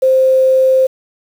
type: tone with quantisation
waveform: sine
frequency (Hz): 523.3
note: C5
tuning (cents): 0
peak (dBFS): -7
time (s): 0.02-0.87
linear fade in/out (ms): 10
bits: 6
effects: none